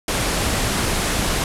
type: low-pass noise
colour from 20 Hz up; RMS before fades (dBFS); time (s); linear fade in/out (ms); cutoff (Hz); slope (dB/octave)
pink; -21; 0.08-1.44; 2; 12000; 48
effects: none